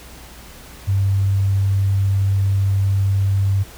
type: tone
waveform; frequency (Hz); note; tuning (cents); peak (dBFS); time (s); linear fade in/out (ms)
sine; 98; G2; 0; -14; 0.87-3.64; 20
effects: added 60 Hz sine -42 dBFS peak until 3.77 s + pink hiss -41 dBFS RMS until 3.77 s